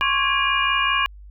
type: tone cluster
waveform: sine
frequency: 1064 / 1129 / 1646 / 2410 / 2851 Hz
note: C6 / C#6 / G#6 / D7 / F7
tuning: +29 / +31 / -16 / +44 / +35 cents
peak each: -24 dBFS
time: 0.01-1.06 s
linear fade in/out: 0 ms
effects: added 50 Hz sine -39 dBFS peak until 1.3 s